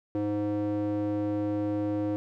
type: tone with band-pass filter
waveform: square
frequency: 103.83 Hz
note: G#2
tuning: in tune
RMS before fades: -29 dBFS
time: 0.15-2.16 s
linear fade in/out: 0 ms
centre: 390 Hz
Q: 6.9
effects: none